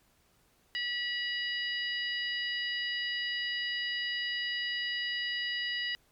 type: harmonic tone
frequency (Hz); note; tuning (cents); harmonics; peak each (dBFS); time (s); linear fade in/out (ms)
970; B5; -31; 2 / 3 / 4 / 5; -34 / -35 / -43 / -40; 0.75-5.95; 0
effects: pink hiss -68 dBFS RMS until 6.11 s + MP3 96 kbps